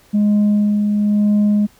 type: tone with tremolo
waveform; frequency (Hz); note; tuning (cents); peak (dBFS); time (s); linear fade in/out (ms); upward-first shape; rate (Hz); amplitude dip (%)
sine; 207.7; G#3; 0; -8; 0.13-1.67; 20; sine; 1; 40
effects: tanh soft clip ceiling -10 dBFS + pink hiss -51 dBFS RMS until 1.79 s